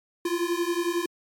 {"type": "beating tone pair", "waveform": "square", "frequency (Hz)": [340, 351], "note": ["F4", "F4"], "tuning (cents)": [-46, 9], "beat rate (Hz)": 11, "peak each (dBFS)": -28, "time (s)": [0.25, 1.06], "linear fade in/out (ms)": 5, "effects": ["MP3 64 kbps"]}